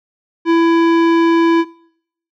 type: tone with tanh clipping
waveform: sine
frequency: 333 Hz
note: E4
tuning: 18 cents sharp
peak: -11 dBFS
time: 0.45-1.65 s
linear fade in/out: 50 ms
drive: 17 dB
effects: noise-tail reverb RT60 0.7 s tail -23 dB re dry